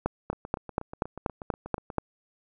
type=two click trains; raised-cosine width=1 ms; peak=-11 / -24 dBFS; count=9 / 14; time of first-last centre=0.06-1.983 / 0.33-1.902 s; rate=4.16 / 8.27 Hz; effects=none